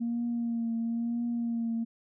sine tone with vibrato, 233.1 Hz, A#3, in tune, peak -27 dBFS, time 0-1.85 s, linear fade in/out 20 ms, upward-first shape triangle, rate 1 Hz, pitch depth 35 cents each way, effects tanh soft clip ceiling -24 dBFS

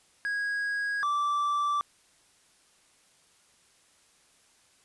triangle tone pair in turn, 1650 / 1166.7 Hz, G#6 / D6, -12 / -12 cents, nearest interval tritone, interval 600 cents, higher first, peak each -26 / -23 dBFS, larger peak second, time 0.25-1.03 / 1.03-1.81 s, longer neither, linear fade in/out 0 ms, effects white hiss -63 dBFS RMS until 4.84 s + resampled to 24000 Hz

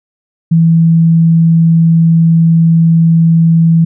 sine tone, 164.81 Hz, E3, in tune, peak -4 dBFS, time 0.51-3.85 s, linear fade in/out 10 ms, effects none

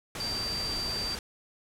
sine tone in noise, 4683 Hz, D8, 6 cents flat, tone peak -31 dBFS, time 0.2-1.15 s, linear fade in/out 2 ms, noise pink, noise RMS -37 dBFS, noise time 0.15-1.19 s, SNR +3 dB, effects low-pass 11000 Hz 12 dB/octave

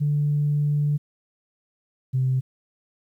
sine tone pair in turn, 146.83 / 130.17 Hz, D3 / C3, 0 / -9 cents, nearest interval major second, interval 209 cents, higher first, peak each -18 dBFS, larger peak neither, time 0-0.98 / 2.13-2.41 s, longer first, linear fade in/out 20 ms, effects tanh soft clip ceiling -14 dBFS + 10-bit

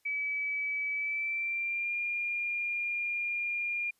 sine tone with pitch glide, 2291 to 2409 Hz, D7 to D7, -44 to +43 cents, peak -30 dBFS, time 0.05-3.91 s, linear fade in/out 10 ms, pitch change +87 cents, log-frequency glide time 0.93-1.97 s, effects white hiss -73 dBFS RMS until 3.99 s + resampled to 32000 Hz

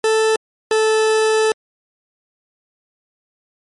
40% pulse tone pair in turn, 440 / 437.2 Hz, A4 / A4, 0 / -11 cents, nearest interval unison, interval 11 cents, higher first, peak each -12 dBFS, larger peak neither, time 0.04-0.36 / 0.71-1.52 s, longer second, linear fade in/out 2 ms, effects MP3 48 kbps

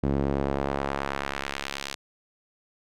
sawtooth tone with band-pass filter sweep, 69.3 Hz, C#2, in tune, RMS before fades -29 dBFS, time 0.03-1.95 s, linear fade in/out 5 ms, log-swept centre 260 to 4400 Hz, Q 0.83, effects none

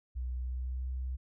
sine tone with pitch glide, 62.3 to 64.01 Hz, B1 to C2, +16 to -37 cents, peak -33 dBFS, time 0.15-1.17 s, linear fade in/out 20 ms, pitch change +47 cents, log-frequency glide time 0.36-0.9 s, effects none

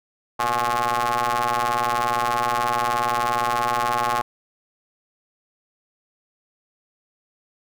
sawtooth ring-modulated tone, 119.2 Hz, A#2, 39 cents sharp, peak -13 dBFS, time 0.39-4.22 s, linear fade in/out 10 ms, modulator 962 Hz, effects none

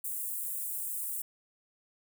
white high-pass noise, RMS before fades -36 dBFS, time 0.04-1.22 s, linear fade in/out 5 ms, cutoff 8100 Hz, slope 48 dB/octave, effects none

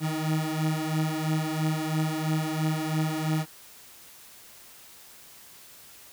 30% pulse beating tone pair, 155.56 / 158.56 Hz, D#3 / D#3, 0 / +33 cents, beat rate 3 Hz, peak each -25 / -27 dBFS, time 0-3.46 s, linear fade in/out 50 ms, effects white hiss -50 dBFS RMS until 6.12 s

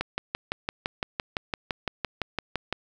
click train, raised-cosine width 0.3 ms, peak -11 dBFS, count 17, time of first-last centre 0.01-2.726 s, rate 5.89 Hz, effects 8-bit

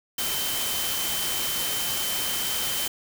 sine tone in noise, 3085 Hz, G7, 28 cents flat, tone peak -32 dBFS, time 0.18-2.88 s, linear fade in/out 5 ms, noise white, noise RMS -28 dBFS, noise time 0.18-2.88 s, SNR -7 dB, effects none

